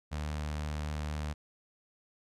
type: tone with notch filter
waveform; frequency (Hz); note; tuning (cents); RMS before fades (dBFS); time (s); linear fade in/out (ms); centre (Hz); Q
sawtooth; 75.3; D2; +44; -36; 0.11-1.34; 20; 360; 1.5
effects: low-pass 9000 Hz 12 dB/octave